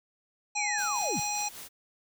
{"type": "harmonic tone", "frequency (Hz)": 830.6, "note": "G#5", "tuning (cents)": 0, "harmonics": [1, 3, 5, 7, 9], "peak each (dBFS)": [-33, -38, -39, -34, -37], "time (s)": [0.55, 1.49], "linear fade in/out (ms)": 10}
{"type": "linear sweep", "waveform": "sine", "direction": "down", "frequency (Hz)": [2460, 107.1], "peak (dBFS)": -31, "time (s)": [0.57, 1.2], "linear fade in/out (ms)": 5}
{"type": "noise with tremolo", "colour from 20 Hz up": "white", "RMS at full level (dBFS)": -43, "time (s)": [0.77, 1.69], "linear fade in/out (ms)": 20, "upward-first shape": "sine", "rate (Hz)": 5.1, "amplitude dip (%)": 50}
{"effects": []}